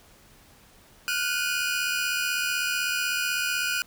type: tone cluster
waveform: sawtooth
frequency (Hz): 1421 / 1497 / 2467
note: F6 / F#6 / D#7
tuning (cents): +30 / +20 / -15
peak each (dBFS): -26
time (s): 1.08-3.82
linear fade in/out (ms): 0
effects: pink hiss -55 dBFS RMS until 3.86 s